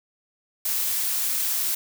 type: noise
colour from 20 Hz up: blue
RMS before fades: -25 dBFS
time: 0.65-1.75 s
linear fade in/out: 5 ms
effects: none